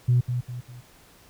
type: tone with echo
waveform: sine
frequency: 123.1 Hz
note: B2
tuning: 5 cents flat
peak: -15 dBFS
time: 0.08-0.21 s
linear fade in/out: 10 ms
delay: 200 ms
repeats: 3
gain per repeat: -8 dB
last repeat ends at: 0.81 s
effects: tanh soft clip ceiling -12 dBFS + pink hiss -54 dBFS RMS until 1.29 s